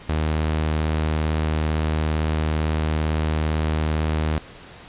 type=tone; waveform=sawtooth; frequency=77.78 Hz; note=D#2; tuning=in tune; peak=-16 dBFS; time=0.09-4.38 s; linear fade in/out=0 ms; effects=pink hiss -43 dBFS RMS until 4.88 s + resampled to 8000 Hz